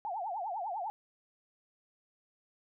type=tone with vibrato; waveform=sine; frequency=785 Hz; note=G5; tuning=2 cents sharp; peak=-34 dBFS; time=0.05-0.9 s; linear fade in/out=0 ms; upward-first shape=triangle; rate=10 Hz; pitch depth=280 cents each way; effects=none